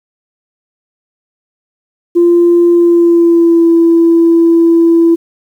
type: tone with pitch glide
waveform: sine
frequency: 345.2 to 334.2 Hz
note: F4 to E4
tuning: -20 to +24 cents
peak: -3 dBFS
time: 2.15-5.16 s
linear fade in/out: 20 ms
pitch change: -56 cents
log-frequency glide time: 2.72-3.67 s
effects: tanh soft clip ceiling 0 dBFS + 7-bit